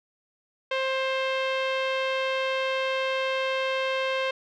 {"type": "tone with low-pass filter", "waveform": "sawtooth", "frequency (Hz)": 528, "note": "C5", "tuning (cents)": 16, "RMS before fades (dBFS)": -27, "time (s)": [0.71, 4.31], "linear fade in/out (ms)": 5, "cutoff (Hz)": 3000, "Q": 2.1, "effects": []}